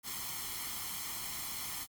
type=noise with comb filter; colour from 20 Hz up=white; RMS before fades=-40 dBFS; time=0.03-1.87 s; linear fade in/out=50 ms; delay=0.94 ms; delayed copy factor=+0.65; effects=Opus 48 kbps